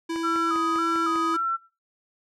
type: tone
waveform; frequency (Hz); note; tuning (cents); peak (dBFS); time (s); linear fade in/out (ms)
square; 330.8; E4; +6; -27; 0.09-1.37; 10
type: click train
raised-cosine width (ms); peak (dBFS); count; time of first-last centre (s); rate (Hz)
0.5; -23; 6; 0.16-1.158; 5.01
type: tone with vibrato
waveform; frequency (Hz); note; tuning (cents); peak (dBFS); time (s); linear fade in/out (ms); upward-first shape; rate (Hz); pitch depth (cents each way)
sine; 1300; E6; -24; -23; 0.23-1.57; 20; square; 1.8; 63
effects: noise-tail reverb RT60 0.3 s tail -18 dB re dry + low-pass 8000 Hz 12 dB/octave